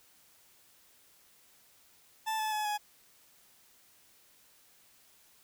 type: tone with pitch steps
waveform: 40% pulse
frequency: 880 / 865.4 / 851 / 836.9 Hz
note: A5 / A5 / G#5 / G#5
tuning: 0 / -29 / +42 / +13 cents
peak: -30 dBFS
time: 2.26-2.78 s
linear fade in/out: 20 ms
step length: 130 ms
effects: white hiss -63 dBFS RMS until 5.43 s